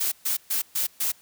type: noise bursts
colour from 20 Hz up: blue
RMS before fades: -25 dBFS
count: 5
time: 0-1.12 s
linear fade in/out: 10 ms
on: 120 ms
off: 130 ms
effects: white hiss -56 dBFS RMS until 1.21 s